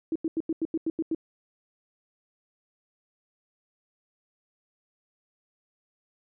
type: tone bursts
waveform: sine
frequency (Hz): 323.5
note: E4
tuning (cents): -32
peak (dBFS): -24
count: 9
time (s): 0.12-1.148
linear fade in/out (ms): 2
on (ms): 36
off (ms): 88
effects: none